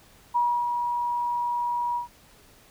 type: tone with ADSR envelope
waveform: sine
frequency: 961 Hz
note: B5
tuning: 48 cents flat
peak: -19 dBFS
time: 0.34-2.08 s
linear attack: 21 ms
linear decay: 290 ms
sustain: -5 dB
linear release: 120 ms
effects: pink hiss -55 dBFS RMS until 2.7 s